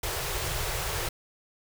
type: band-stop noise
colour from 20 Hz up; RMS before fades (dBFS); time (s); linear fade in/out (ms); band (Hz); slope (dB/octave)
pink; -31; 0.03-1.09; 5; 160 to 340; 96
effects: none